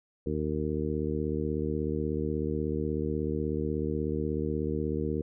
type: harmonic tone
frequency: 76.4 Hz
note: D#2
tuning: 31 cents flat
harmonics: 1 / 2 / 3 / 4 / 5 / 6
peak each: -35 / -35 / -35 / -35 / -35 / -35 dBFS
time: 0.26-5.22 s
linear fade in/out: 5 ms
effects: none